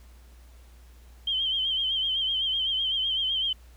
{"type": "tone with vibrato", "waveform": "sine", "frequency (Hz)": 3136, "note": "G7", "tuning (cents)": 0, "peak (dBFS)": -24, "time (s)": [1.27, 3.53], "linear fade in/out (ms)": 5, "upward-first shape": "sine", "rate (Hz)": 7.9, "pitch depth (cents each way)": 60, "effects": ["added 60 Hz sine -48 dBFS peak until 3.76 s", "pink hiss -60 dBFS RMS until 3.76 s"]}